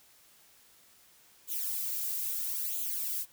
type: noise with flanger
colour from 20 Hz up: violet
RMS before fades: -34 dBFS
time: 1.47-3.26 s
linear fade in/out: 50 ms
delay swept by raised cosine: 0.28 to 2.48 ms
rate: 0.76 Hz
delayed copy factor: +0.8
effects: white hiss -61 dBFS RMS until 3.32 s